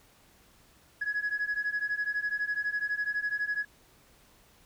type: beating tone pair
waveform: sine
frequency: 1672 / 1684 Hz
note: G#6 / G#6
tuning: +11 / +24 cents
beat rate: 12 Hz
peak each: -31 / -30 dBFS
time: 1.01-3.65 s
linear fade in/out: 10 ms
effects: tanh soft clip ceiling -24 dBFS + pink hiss -61 dBFS RMS until 4.65 s